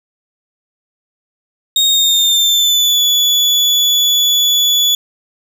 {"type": "tone with pitch glide", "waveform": "35% pulse", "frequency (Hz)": [3721, 3432], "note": ["A#7", "A7"], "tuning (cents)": [-4, -44], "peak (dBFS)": -8, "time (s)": [1.76, 4.95], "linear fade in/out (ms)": 2, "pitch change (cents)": -140, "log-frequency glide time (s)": [1.88, 3.03], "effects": []}